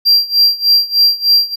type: tone with tremolo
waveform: triangle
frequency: 4738 Hz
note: D8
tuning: 14 cents sharp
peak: -4 dBFS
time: 0.05-1.56 s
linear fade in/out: 20 ms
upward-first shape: sine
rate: 3.3 Hz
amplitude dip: 90%
effects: none